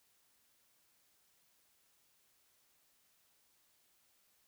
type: silence
effects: white hiss -73 dBFS RMS until 4.47 s